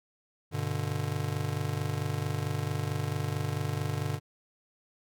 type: chord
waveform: square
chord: G major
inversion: none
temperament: just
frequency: 98 / 122.5 / 147 Hz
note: G2 / B2 / D3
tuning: 0 / -14 / +2 cents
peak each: -35 / -36 / -34 dBFS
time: 0.51-4.2 s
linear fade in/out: 50 ms
effects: none